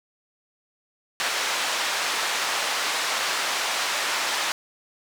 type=band-pass noise; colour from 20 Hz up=pink; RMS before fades=-26 dBFS; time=1.2-4.52 s; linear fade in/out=0 ms; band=890 to 6600 Hz; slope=12 dB/octave; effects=none